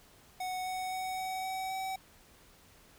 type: tone with pitch steps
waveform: square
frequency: 740 / 744.3 / 748.6 / 752.9 / 757.3 / 761.7 Hz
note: F#5 / F#5 / F#5 / F#5 / F#5 / G5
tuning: 0 / +10 / +20 / +30 / +40 / -50 cents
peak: -35 dBFS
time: 0.4-1.96 s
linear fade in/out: 5 ms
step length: 260 ms
effects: pink hiss -60 dBFS RMS until 2.98 s